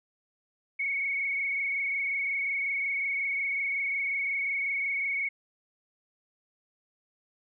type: tone with frequency modulation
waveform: sine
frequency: 2217 Hz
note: C#7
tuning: in tune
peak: -27 dBFS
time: 0.79-5.29 s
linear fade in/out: 10 ms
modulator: 25.5 Hz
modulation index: 2
effects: none